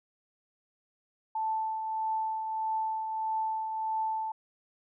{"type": "tone with tremolo", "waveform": "sine", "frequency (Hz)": 880, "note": "A5", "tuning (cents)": 0, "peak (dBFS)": -27, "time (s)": [1.35, 4.32], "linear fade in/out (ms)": 5, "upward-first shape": "triangle", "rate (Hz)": 1.6, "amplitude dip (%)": 45, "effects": []}